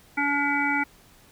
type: harmonic tone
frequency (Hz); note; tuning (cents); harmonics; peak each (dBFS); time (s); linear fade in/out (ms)
285.3; C#4; +50; 1 / 3 / 5 / 7 / 8; -28 / -28 / -28 / -28 / -28; 0.17-0.84; 10
effects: pink hiss -55 dBFS RMS until 1.31 s